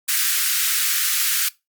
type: high-pass noise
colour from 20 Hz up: white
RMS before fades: -20 dBFS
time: 0.08-1.49 s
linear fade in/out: 10 ms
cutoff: 1300 Hz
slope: 48 dB/octave
effects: noise-tail reverb RT60 0.2 s tail -20 dB re dry + Opus 48 kbps